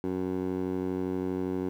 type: tone with band-pass filter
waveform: 15% pulse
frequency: 92.5 Hz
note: F#2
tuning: in tune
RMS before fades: -31 dBFS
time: 0.04-1.69 s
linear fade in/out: 0 ms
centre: 360 Hz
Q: 1.5
effects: 10-bit